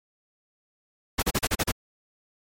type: noise bursts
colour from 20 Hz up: pink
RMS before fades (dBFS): -24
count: 7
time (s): 1.18-1.718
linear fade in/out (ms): 10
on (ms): 46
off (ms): 36
effects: MP3 64 kbps